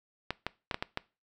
clicks, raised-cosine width 0.3 ms, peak -15 dBFS, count 6, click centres 0.306 / 0.466 / 0.712 / 0.744 / 0.825 / 0.974 s, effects noise-tail reverb RT60 0.3 s tail -21 dB re dry

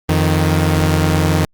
sawtooth tone pair together, 87.6 / 155.8 Hz, F2 / D#3, +6 / +3 cents, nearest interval minor seventh, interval 997 cents, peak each -11 dBFS, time 0.09-1.45 s, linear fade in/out 0 ms, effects Opus 24 kbps

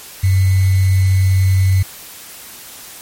sine tone with sample-and-hold, 94.5 Hz, F#2, 37 cents sharp, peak -9 dBFS, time 0.23-1.83 s, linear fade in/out 10 ms, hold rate 2100 Hz, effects white hiss -35 dBFS RMS until 3.01 s + MP3 64 kbps

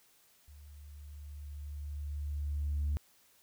sine tone with level ramp, 73 Hz, D2, 10 cents flat, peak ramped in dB -51 to -27 dBFS, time 0.48-2.97 s, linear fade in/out 0 ms, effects tanh soft clip ceiling -27 dBFS + white hiss -66 dBFS RMS until 3.42 s

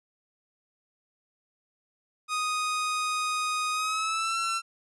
sawtooth tone with pitch glide, 1244.5 to 1349.3 Hz, D#6 to E6, 0 to +40 cents, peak -23 dBFS, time 2.28-4.62 s, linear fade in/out 50 ms, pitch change +140 cents, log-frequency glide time 3.72-4.38 s, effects resampled to 24000 Hz

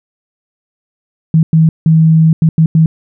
sine tone bursts at uneven times, 160.5 Hz, E3, 46 cents flat, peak -4 dBFS, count 6, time 1.34-1.43 / 1.53-1.69 / 1.86-2.33 / 2.42-2.49 / 2.58-2.66 / 2.75-2.86 s, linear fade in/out 2 ms, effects none

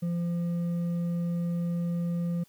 sine tone with hard clipping, 172 Hz, F3, 26 cents flat, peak -28 dBFS, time 0.02-2.44 s, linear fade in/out 10 ms, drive 4 dB, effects white hiss -63 dBFS RMS until 2.48 s

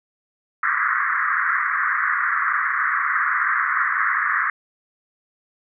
pink band-pass noise, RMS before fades -21 dBFS, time 0.63-4.5 s, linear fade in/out 2 ms, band 1100 to 2000 Hz, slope 96 dB/octave, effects none

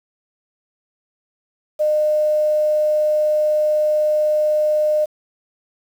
sine tone with quantisation, 608 Hz, D#5, 40 cents flat, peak -14 dBFS, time 1.79-5.06 s, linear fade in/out 20 ms, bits 7, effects none

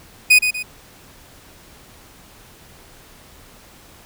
40% pulse tone with echo, 2489 Hz, D#7, in tune, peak -7 dBFS, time 0.3-0.39 s, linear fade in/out 10 ms, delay 120 ms, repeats 2, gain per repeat -8 dB, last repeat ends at 0.63 s, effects pink hiss -46 dBFS RMS until 4.05 s

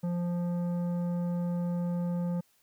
sine tone with tanh clipping, 174.61 Hz, F3, in tune, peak -30 dBFS, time 0.03-2.41 s, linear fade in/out 10 ms, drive 11 dB, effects white hiss -68 dBFS RMS until 2.62 s

